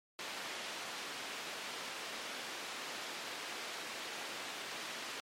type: band-pass noise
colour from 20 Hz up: white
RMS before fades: -44 dBFS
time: 0.19-5.2 s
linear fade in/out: 0 ms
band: 250 to 3700 Hz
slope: 12 dB/octave
effects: MP3 64 kbps